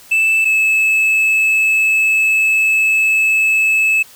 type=tone pair in turn; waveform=triangle; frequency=2637 / 2604 Hz; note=E7 / E7; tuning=0 / -22 cents; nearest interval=unison; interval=22 cents; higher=first; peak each=-9 dBFS; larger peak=neither; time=0.11-0.45 / 0.45-4.03 s; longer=second; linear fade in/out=10 ms; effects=white hiss -42 dBFS RMS until 4.15 s